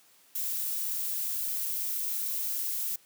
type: noise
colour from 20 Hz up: violet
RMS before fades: -32 dBFS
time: 0.35-2.96 s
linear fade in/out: 5 ms
effects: white hiss -61 dBFS RMS until 3.05 s + high-pass 150 Hz 12 dB/octave

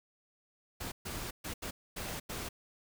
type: noise bursts at uneven times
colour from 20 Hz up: pink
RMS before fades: -40 dBFS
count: 6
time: 0.8-0.92 / 1.05-1.31 / 1.44-1.54 / 1.62-1.71 / 1.96-2.2 / 2.29-2.49 s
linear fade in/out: 10 ms
effects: none

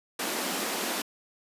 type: high-pass noise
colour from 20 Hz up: pink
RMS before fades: -31 dBFS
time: 0.19-1.02 s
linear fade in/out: 5 ms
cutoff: 200 Hz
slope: 48 dB/octave
effects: resampled to 32000 Hz

